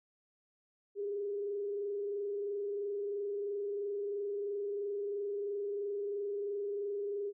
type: tone with frequency modulation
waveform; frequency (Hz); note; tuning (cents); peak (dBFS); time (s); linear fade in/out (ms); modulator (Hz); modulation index
sine; 405.9; G#4; -40; -34; 0.95-7.33; 50; 23; 0.4
effects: none